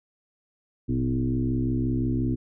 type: tone with frequency modulation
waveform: sine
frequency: 185.5 Hz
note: F#3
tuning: 5 cents sharp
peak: -22 dBFS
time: 0.88-2.36 s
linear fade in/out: 20 ms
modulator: 65.7 Hz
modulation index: 2.1
effects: none